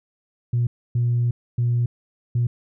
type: tone bursts at uneven times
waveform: sine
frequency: 120 Hz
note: B2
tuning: 49 cents flat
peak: -16 dBFS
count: 4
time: 0.53-0.67 / 0.95-1.31 / 1.58-1.86 / 2.35-2.47 s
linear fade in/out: 5 ms
effects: tanh soft clip ceiling -14 dBFS